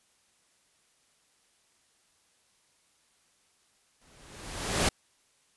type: noise with exponential growth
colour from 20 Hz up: pink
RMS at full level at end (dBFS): -23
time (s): 4.01-4.89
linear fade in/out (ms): 5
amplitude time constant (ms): 190
effects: white hiss -68 dBFS RMS until 5.56 s + resampled to 24000 Hz